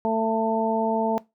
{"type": "harmonic tone", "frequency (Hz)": 222.9, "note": "A3", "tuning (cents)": 23, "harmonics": [1, 2, 3, 4], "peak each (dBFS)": [-26, -26, -26, -26], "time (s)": [0.05, 1.18], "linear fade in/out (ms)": 0, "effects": ["noise-tail reverb RT60 0.2 s tail -19 dB re dry"]}